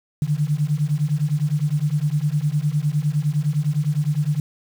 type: beating tone pair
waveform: sine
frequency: 143.9 / 153.7 Hz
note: D3 / D#3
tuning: -35 / -21 cents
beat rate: 9.8 Hz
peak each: -21 dBFS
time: 0.22-4.4 s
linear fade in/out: 2 ms
effects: 7-bit